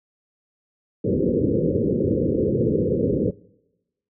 white low-pass noise, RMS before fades -20 dBFS, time 1.04-3.31 s, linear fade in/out 10 ms, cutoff 520 Hz, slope 96 dB/octave, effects noise-tail reverb RT60 1.0 s tail -24 dB re dry + high-pass 100 Hz 12 dB/octave

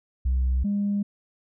sine tone pair in turn, 64 / 202.8 Hz, C2 / G#3, -38 / -41 cents, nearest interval octave + minor sixth, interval 1997 cents, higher second, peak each -18 / -21 dBFS, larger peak first, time 0.25-0.64 / 0.64-1.03 s, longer neither, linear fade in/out 10 ms, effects tanh soft clip ceiling -18 dBFS

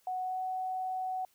sine tone with pitch glide, 740 to 746.9 Hz, F#5 to F#5, 0 to +16 cents, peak -32 dBFS, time 0.07-1.25 s, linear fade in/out 2 ms, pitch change +16 cents, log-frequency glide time 0.22-0.4 s, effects white hiss -69 dBFS RMS until 1.34 s

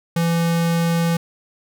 square tone, 168 Hz, E3, 33 cents sharp, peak -17 dBFS, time 0.16-1.17 s, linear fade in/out 5 ms, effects none

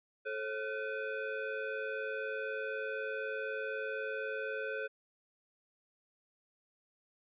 sine tone with frequency modulation, 540 Hz, C#5, 45 cents flat, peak -35 dBFS, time 0.25-4.88 s, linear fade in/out 20 ms, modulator 976 Hz, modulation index 1.5, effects none

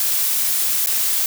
blue noise with dropouts, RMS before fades -19 dBFS, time 0-1.26 s, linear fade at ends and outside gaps 1 ms, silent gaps 0.861-0.871 s, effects none

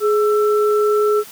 sine tone pair together, 420.4 / 1331 Hz, G#4 / E6, +21 / +16 cents, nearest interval octave + minor sixth, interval 1995 cents, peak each -13 / -21 dBFS, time 0-1.24 s, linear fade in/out 50 ms, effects white hiss -39 dBFS RMS until 1.31 s + high-pass 80 Hz 12 dB/octave

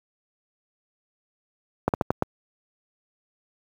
slowing click train, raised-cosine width 1 ms, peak -6 dBFS, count 5, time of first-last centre 1.88-2.224 s, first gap 58 ms, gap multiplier 1.27, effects high-pass 80 Hz 12 dB/octave + 8-bit

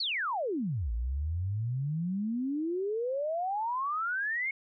sine exponential two-way sweep, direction down then up, 4620 to 54.4 to 2198 Hz, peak -29 dBFS, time 0-4.51 s, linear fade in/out 5 ms, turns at 0.92 s, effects none

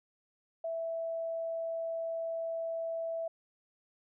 sine tone, 659.3 Hz, E5, in tune, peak -33 dBFS, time 0.64-3.28 s, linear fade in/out 5 ms, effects none

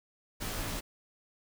pink noise with comb filter, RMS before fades -36 dBFS, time 0.4-0.81 s, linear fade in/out 20 ms, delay 16 ms, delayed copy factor -0.75, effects none

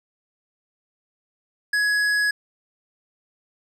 sine tone with hard clipping, 1677 Hz, G#6, 16 cents sharp, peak -20 dBFS, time 1.73-2.31 s, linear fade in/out 5 ms, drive 10 dB, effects none

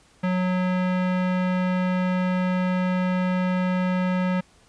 square tone with low-pass filter, 183.1 Hz, F#3, 18 cents flat, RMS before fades -23 dBFS, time 0.23-4.41 s, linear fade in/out 10 ms, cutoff 2200 Hz, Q 1.2, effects pink hiss -57 dBFS RMS until 4.68 s + resampled to 22050 Hz

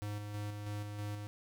square tone with tremolo, 103.83 Hz, G#2, in tune, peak -38 dBFS, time 0.02-1.27 s, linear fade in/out 0 ms, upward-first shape square, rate 3.1 Hz, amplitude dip 35%, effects none

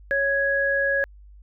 sine tone pair together, 554.4 / 1664.5 Hz, C#5 / G#6, 0 / +3 cents, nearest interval octave + perfect fifth, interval 1903 cents, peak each -24 / -21 dBFS, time 0.11-1.04 s, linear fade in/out 0 ms, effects added 50 Hz sine -44 dBFS peak until 1.42 s

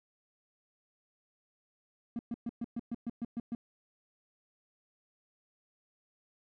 triangle tone bursts, 234.2 Hz, A#3, 8 cents sharp, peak -30 dBFS, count 10, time 2.16-3.55 s, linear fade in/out 2 ms, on 31 ms, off 120 ms, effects tanh soft clip ceiling -26 dBFS

